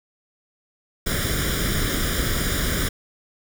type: noise with comb filter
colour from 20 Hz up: pink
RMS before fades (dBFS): -23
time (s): 1.06-2.89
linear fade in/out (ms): 10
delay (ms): 0.57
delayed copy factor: +0.8
effects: none